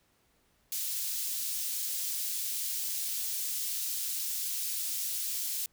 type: high-pass noise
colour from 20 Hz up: white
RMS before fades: -34 dBFS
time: 0.72-5.66 s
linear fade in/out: 2 ms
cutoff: 4200 Hz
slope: 12 dB/octave
effects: pink hiss -70 dBFS RMS until 5.72 s